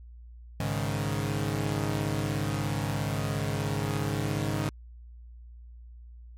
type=chord; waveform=sawtooth; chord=Ab suspended fourth; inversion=none; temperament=equal; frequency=103.83 / 138.59 / 155.56 Hz; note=Ab2 / Db3 / Eb3; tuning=0 / 0 / 0 cents; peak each=-27 / -28 / -29 dBFS; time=0.6-4.69 s; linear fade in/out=0 ms; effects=added 59 Hz sine -44 dBFS peak until 6.37 s + MP3 64 kbps